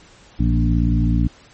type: harmonic tone with a mistuned harmonic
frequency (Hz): 58.27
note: A#1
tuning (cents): 0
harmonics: 1 / 2 / 3 / 4 / 5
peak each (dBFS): -17 / -20 / -22 / -23 / -24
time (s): 0.39-1.28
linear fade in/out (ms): 10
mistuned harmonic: 3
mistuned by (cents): -24
effects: pink hiss -48 dBFS RMS until 1.53 s + MP3 32 kbps